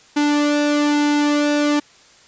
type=tone with flanger; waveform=sawtooth; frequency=293.7 Hz; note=D4; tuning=in tune; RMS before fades=-17 dBFS; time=0.16-1.8 s; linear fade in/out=10 ms; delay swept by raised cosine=1.6 to 2.46 ms; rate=1.1 Hz; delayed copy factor=-0.6; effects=white hiss -49 dBFS RMS until 2.27 s + resampled to 16000 Hz